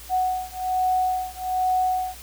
sine beating tone pair, 740 / 741.2 Hz, F#5 / F#5, 0 / +3 cents, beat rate 1.2 Hz, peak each -24 dBFS, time 0.09-2.16 s, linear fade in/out 50 ms, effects added 60 Hz sine -44 dBFS peak until 2.22 s + white hiss -43 dBFS RMS until 2.22 s

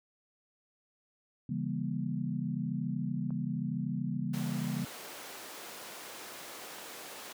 sine chord, C# diminished seventh, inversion none, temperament just, 138.59 / 166.31 / 199.57 / 239.5 Hz, C#3 / E3 / G3 / Bb3, 0 / +16 / +31 / +47 cents, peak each -37 dBFS, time 1.49-4.85 s, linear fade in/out 5 ms
click, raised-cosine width 1 ms, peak -37 dBFS, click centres 3.306 s
pink high-pass noise, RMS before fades -46 dBFS, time 4.33-7.33 s, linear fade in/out 10 ms, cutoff 380 Hz, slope 12 dB/octave
effects none

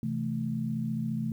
sine chord, A minor, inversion first, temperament equal, 130.81 / 164.81 / 220 Hz, C3 / E3 / A3, 0 / 0 / 0 cents, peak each -34 / -35 / -31 dBFS, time 0.03-1.32 s, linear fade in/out 2 ms, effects 10-bit

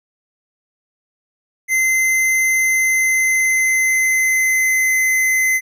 square tone with pitch glide, 2067 to 2049 Hz, C7 to C7, -22 to -37 cents, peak -14 dBFS, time 1.68-5.61 s, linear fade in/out 50 ms, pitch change -15 cents, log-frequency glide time 2.44-4.97 s, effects none

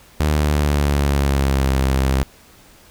sawtooth tone with pitch glide, 75.6 to 66.58 Hz, D#2 to C2, -49 to +31 cents, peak -11 dBFS, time 0.2-2.23 s, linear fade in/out 0 ms, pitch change -220 cents, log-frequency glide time 0.32-1.73 s, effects pink hiss -48 dBFS RMS until 2.9 s

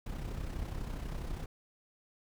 brown noise with amplitude modulation, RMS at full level -36 dBFS, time 0.06-1.46 s, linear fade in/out 5 ms, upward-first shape sine, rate 32.2 Hz, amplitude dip 55%, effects none

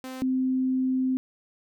sawtooth / sine tone pair in turn, 259.2 / 259.2 Hz, C4 / C4, -16 / -16 cents, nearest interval unison, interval 0 cents, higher neither, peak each -31 / -22 dBFS, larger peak second, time 0.04-0.22 / 0.22-1.17 s, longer second, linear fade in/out 0 ms, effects none

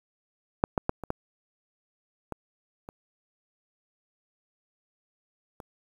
clicks, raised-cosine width 1 ms, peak -6 / -10 / -10 / -22 / -14 / -19 / -26 / -27 dBFS, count 8, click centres 0.639 / 0.778 / 0.894 / 1.037 / 1.104 / 2.323 / 2.889 / 5.602 s, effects 8-bit

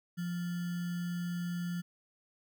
sine tone with sample-and-hold, 174.6 Hz, F3, in tune, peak -33 dBFS, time 0.17-1.82 s, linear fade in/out 20 ms, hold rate 1575 Hz, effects none

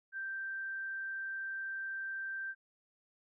sine tone, 1568 Hz, G6, in tune, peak -37 dBFS, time 0.12-2.55 s, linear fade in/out 50 ms, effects none

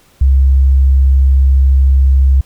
sine tone, 67 Hz, C2, 42 cents sharp, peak -5 dBFS, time 0.21-2.41 s, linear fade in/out 5 ms, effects pink hiss -49 dBFS RMS until 2.45 s

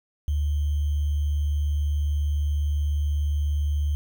sine tone with sample-and-hold, 73.6 Hz, D2, 4 cents sharp, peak -21 dBFS, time 0.28-3.95 s, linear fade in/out 0 ms, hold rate 3150 Hz, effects none

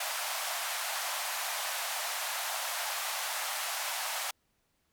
pink band-pass noise, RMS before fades -35 dBFS, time 0-4.31 s, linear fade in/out 5 ms, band 640 to 16000 Hz, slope 48 dB/octave, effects pink hiss -75 dBFS RMS until 4.92 s

